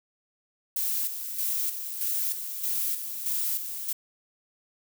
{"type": "noise with tremolo", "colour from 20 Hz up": "violet", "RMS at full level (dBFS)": -28, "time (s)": [0.76, 3.93], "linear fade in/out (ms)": 5, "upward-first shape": "square", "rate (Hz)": 1.6, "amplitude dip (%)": 55, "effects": []}